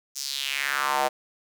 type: tone with high-pass filter sweep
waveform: square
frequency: 69.3 Hz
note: C#2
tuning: in tune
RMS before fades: -27 dBFS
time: 0.15-1.09 s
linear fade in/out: 20 ms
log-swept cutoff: 6200 to 650 Hz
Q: 3.1
effects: none